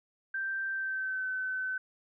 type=tone with pitch glide; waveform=sine; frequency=1568 to 1520.7 Hz; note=G6 to F#6; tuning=0 to +47 cents; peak=-31 dBFS; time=0.34-1.78 s; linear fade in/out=5 ms; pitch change=-53 cents; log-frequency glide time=0.71-1.27 s; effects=none